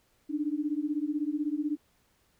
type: beating tone pair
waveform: sine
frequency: 290.1 / 306.1 Hz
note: D4 / D#4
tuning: -21 / -28 cents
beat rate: 16 Hz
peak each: -31 dBFS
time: 0.29-1.77 s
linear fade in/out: 20 ms
effects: pink hiss -69 dBFS RMS until 2.39 s